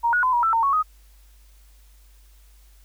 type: tone with pitch steps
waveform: sine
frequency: 937 / 1456 / 1018 / 957 / 1329 / 913 / 1109 / 1253 Hz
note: A#5 / F#6 / C6 / A#5 / E6 / A#5 / C#6 / D#6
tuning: +9 / -28 / -48 / +45 / +14 / -36 / 0 / +12 cents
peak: -17 dBFS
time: 0.03-0.83 s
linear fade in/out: 20 ms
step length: 100 ms
effects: added 50 Hz sine -49 dBFS peak until 2.84 s + white hiss -60 dBFS RMS until 2.84 s